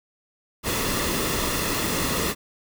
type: noise with comb filter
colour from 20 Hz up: pink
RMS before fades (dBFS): -25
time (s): 0.63-2.35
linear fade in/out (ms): 50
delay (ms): 1.3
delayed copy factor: -0.5
effects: none